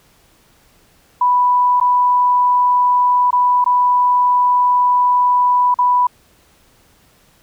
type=tone with dropouts; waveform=sine; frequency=987.8 Hz; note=B5; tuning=in tune; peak=-10 dBFS; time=1.21-6.07 s; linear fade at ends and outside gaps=5 ms; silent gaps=1.801-1.811 / 3.307-3.328 / 3.643-3.661 / 5.743-5.787 s; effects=pink hiss -53 dBFS RMS until 7.42 s